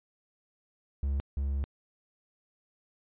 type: tone pair in turn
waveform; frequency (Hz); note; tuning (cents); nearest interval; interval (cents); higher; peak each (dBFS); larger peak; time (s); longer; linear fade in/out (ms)
triangle; 69.3 / 69.3; C#2 / C#2; 0 / 0; unison; 0; neither; -25 / -26; first; 1.03-1.2 / 1.37-1.64; second; 0
effects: resampled to 8000 Hz